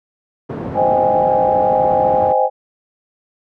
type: band-pass noise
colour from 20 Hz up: pink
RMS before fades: -26 dBFS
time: 0.49-2.33 s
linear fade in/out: 10 ms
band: 130 to 690 Hz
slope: 12 dB/octave
type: chord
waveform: sine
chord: Ab major seventh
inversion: first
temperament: just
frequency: 519.1 / 623 / 778.7 / 830.6 Hz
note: C5 / Eb5 / G5 / Ab5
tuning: -14 / +2 / -12 / 0 cents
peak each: -16 / -19 / -18 / -16 dBFS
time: 0.74-2.5 s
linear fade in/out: 50 ms
effects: none